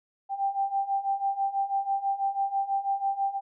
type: beating tone pair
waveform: sine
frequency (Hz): 784 / 790.1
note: G5 / G5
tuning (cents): 0 / +13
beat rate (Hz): 6.1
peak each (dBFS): -30 / -27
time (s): 0.29-3.41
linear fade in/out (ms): 50
effects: none